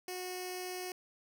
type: tone with notch filter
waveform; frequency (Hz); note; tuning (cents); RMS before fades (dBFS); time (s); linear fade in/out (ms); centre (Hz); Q
10% pulse; 365.4; F#4; -22; -41; 0.08-0.92; 2; 1300; 0.62
effects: none